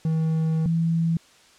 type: tone pair in turn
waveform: triangle / sine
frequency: 160 / 165.36 Hz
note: D#3 / E3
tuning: +49 / +6 cents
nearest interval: minor second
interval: 57 cents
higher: second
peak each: -18 / -19 dBFS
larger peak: first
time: 0.05-0.66 / 0.66-1.17 s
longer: first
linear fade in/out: 2 ms
effects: white hiss -54 dBFS RMS until 1.58 s + low-pass 7000 Hz 12 dB/octave